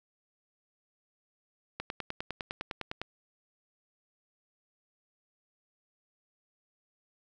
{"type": "click train", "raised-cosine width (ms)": 0.3, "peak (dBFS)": -19, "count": 13, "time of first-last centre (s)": [1.8, 3.016], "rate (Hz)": 9.87, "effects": []}